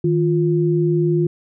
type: tone pair together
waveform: sine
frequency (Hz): 156.63 / 350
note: D#3 / F4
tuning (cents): +12 / +4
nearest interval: octave + major second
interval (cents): 1392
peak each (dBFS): -17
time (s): 0.04-1.27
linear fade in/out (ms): 5
effects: none